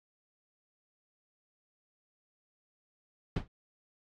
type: noise with exponential decay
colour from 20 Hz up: brown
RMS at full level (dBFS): -25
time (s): 3.36-3.48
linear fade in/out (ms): 5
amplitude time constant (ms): 25
effects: low-pass 4000 Hz 12 dB/octave + MP3 64 kbps